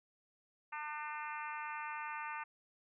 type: harmonic tone with a mistuned harmonic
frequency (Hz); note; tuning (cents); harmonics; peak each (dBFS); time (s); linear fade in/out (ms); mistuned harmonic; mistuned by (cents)
300.8; D4; +42; 3 / 4 / 5 / 6 / 7 / 8 / 9; -44 / -46 / -48 / -50 / -51 / -52 / -53; 0.72-2.44; 10; 9; -18
effects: none